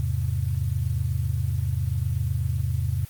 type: chord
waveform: sine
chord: E augmented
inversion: none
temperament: equal with one note detuned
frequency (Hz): 82.41 / 103.17 / 130.81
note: E2 / G#2 / B#2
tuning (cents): 0 / -11 / 0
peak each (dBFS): -27 / -27 / -27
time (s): 0-3.05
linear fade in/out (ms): 0
effects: white hiss -48 dBFS RMS until 3.09 s + Opus 32 kbps